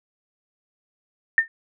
sine tone with exponential decay, 1813 Hz, A#6, 49 cents flat, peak -9 dBFS, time 1.38-1.48 s, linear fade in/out 1 ms, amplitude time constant 21 ms, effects none

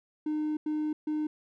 triangle tone bursts at uneven times, 305.1 Hz, D#4, 34 cents flat, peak -25 dBFS, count 3, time 0.26-0.57 / 0.66-0.93 / 1.07-1.27 s, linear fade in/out 5 ms, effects tanh soft clip ceiling -22 dBFS

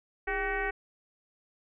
sine tone with frequency modulation, 1145 Hz, D6, 44 cents flat, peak -28 dBFS, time 0.27-0.71 s, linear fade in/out 10 ms, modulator 370 Hz, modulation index 2.8, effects none

